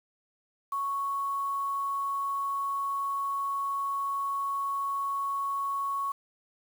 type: tone with quantisation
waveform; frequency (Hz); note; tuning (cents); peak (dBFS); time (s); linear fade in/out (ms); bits
sine; 1108.7; C#6; 0; -28; 0.72-6.12; 5; 8
effects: none